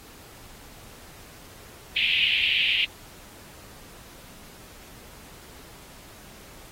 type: band-pass noise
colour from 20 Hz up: white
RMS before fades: -23 dBFS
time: 1.96-2.85 s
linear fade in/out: 5 ms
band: 2400 to 3100 Hz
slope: 48 dB/octave
effects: pink hiss -48 dBFS RMS until 6.71 s + AAC 48 kbps